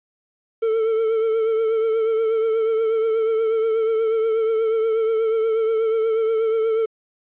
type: tone with vibrato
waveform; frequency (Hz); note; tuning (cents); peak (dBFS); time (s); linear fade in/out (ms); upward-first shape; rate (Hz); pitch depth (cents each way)
triangle; 445.9; A4; +23; -15; 0.62-6.86; 10; triangle; 8.3; 44
effects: resampled to 8000 Hz + 9-bit